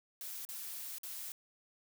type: noise with dropouts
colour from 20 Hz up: blue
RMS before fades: -44 dBFS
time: 0.21-1.32 s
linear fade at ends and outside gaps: 1 ms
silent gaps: 0.451-0.489 / 0.984-1.033 s
effects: none